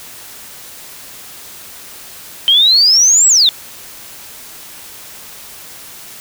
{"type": "exponential two-way sweep", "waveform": "sine", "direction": "up then down", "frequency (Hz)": [3104, 7902, 3459], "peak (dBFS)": -6, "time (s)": [2.48, 3.49], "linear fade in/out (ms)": 0, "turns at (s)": 3.28, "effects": ["white hiss -34 dBFS RMS until 6.2 s"]}